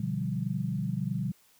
sine chord, G dominant seventh, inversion first, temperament equal, 123.47 / 146.83 / 174.61 / 196 Hz, B2 / D3 / F3 / G3, 0 / 0 / 0 / 0 cents, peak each -34 dBFS, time 0-1.32 s, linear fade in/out 5 ms, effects white hiss -63 dBFS RMS until 1.59 s

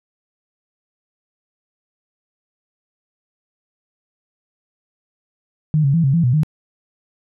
sine tone with pitch steps, 153.8 / 138.1 / 166.7 / 135.3 / 168.4 / 123.6 / 153.7 Hz, D#3 / C#3 / E3 / C#3 / E3 / B2 / D#3, -20 / -6 / +20 / -42 / +37 / +2 / -21 cents, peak -12 dBFS, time 5.74-6.433 s, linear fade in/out 0 ms, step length 99 ms, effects none

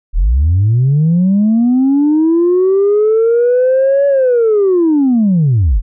sine linear two-way sweep, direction up then down, 34.32 to 567 to 34.32 Hz, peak -6 dBFS, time 0.13-5.82 s, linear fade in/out 50 ms, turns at 4.07 s, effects tanh soft clip ceiling -5 dBFS

